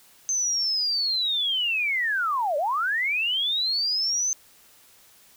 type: linear two-way sweep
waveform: sine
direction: down then up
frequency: 6270 to 549 to 6270 Hz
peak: -22 dBFS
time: 0.29-4.33 s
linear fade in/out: 0 ms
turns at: 2.57 s
effects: white hiss -55 dBFS RMS until 5.36 s